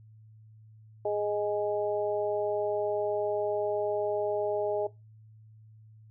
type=harmonic tone; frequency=207.7 Hz; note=G#3; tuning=in tune; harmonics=2 / 3 / 4; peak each=-30 / -30 / -36 dBFS; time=1.05-4.87 s; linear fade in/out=5 ms; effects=noise-tail reverb RT60 0.2 s tail -18 dB re dry + added 109 Hz sine -51 dBFS peak until 6.1 s